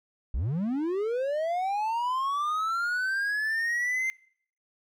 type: linear sweep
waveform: triangle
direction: up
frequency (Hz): 46.8 to 2093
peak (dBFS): -24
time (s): 0.34-4.1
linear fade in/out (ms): 0
effects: noise-tail reverb RT60 0.6 s tail -24 dB re dry